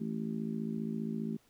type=harmonic tone; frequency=55 Hz; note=A1; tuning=in tune; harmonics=3 / 4 / 5 / 6 / 7; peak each=-40 / -35 / -45 / -47 / -45 dBFS; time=0-1.37 s; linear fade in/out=10 ms; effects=pink hiss -68 dBFS RMS until 1.49 s